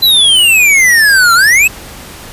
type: exponential two-way sweep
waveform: square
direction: down then up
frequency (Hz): 4057 to 1344 to 2668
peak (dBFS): -5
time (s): 0.02-1.68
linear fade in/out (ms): 10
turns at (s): 1.34
effects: pink hiss -30 dBFS RMS until 2.32 s + resampled to 32000 Hz